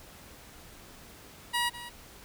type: tone with echo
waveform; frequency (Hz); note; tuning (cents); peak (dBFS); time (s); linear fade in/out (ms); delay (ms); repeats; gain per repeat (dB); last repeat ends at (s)
15% pulse; 959; A#5; +49; -20; 1.53-1.7; 20; 200; 1; -14; 1.9
effects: pink hiss -51 dBFS RMS until 2.24 s